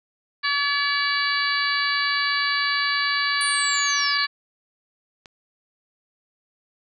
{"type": "harmonic tone", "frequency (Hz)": 571, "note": "D5", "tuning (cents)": -49, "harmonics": [2, 3, 4, 5, 6, 7, 8], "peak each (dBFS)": [-27, -24, -28, -34, -36, -29, -28], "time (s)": [0.43, 4.27], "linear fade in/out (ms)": 20}
{"type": "linear sweep", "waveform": "sine", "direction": "down", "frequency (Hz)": [9397, 4186], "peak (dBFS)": -26, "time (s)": [3.41, 4.24], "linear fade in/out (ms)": 0}
{"type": "click", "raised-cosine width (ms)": 0.2, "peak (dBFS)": -25, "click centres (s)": 5.258}
{"effects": []}